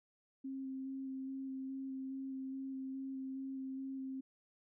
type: tone with vibrato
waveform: sine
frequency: 266.4 Hz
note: C4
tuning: 31 cents sharp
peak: -40 dBFS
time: 0.44-4.21 s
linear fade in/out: 10 ms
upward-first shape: square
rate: 2.4 Hz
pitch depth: 10 cents each way
effects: none